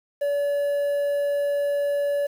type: tone with quantisation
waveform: triangle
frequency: 572 Hz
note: D5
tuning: 46 cents flat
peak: -19 dBFS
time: 0.21-2.27 s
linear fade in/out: 10 ms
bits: 8
effects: none